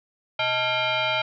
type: tone with frequency modulation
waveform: sine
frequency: 880 Hz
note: A5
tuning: in tune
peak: -21 dBFS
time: 0.39-1.22 s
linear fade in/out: 5 ms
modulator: 755 Hz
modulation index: 3.6
effects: none